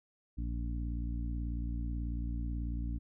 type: harmonic tone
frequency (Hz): 58.27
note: A#1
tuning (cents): 0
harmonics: 1 / 2 / 3 / 4 / 5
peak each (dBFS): -34 / -43 / -47 / -46 / -46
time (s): 0.37-2.99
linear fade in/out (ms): 20
effects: none